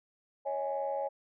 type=chord; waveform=sine; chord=C# suspended second; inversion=none; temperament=equal with one note detuned; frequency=554.4 / 636.4 / 830.6 Hz; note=C#5 / D#5 / G#5; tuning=0 / +39 / 0 cents; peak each=-33 / -38 / -35 dBFS; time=0.45-1.09 s; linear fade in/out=20 ms; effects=tanh soft clip ceiling -23 dBFS